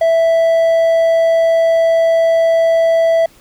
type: tone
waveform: triangle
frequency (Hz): 659.3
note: E5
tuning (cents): 0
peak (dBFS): -7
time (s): 0.01-3.26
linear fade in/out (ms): 5
effects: pink hiss -47 dBFS RMS until 3.4 s